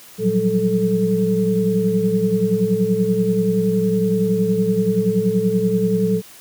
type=tone cluster; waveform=sine; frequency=114.3 / 173.9 / 184.1 / 194.7 / 437.6 Hz; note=A#2 / F3 / F#3 / G3 / A4; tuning=-34 / -7 / -8 / -12 / -9 cents; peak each=-28 / -28 / -19 / -22 / -19 dBFS; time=0.18-6.22 s; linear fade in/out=50 ms; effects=white hiss -43 dBFS RMS until 6.4 s + high-pass 60 Hz 12 dB/octave